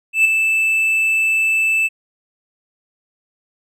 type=tone with ADSR envelope; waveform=triangle; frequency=2637 Hz; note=E7; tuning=in tune; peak=-6 dBFS; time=0.13-1.89 s; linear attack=120 ms; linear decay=6 ms; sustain=-6 dB; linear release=31 ms; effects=none